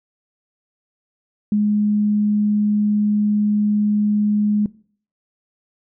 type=tone; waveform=sine; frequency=208.8 Hz; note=G#3; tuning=10 cents sharp; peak=-14 dBFS; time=1.52-4.66 s; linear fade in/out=2 ms; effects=noise-tail reverb RT60 0.5 s tail -21 dB re dry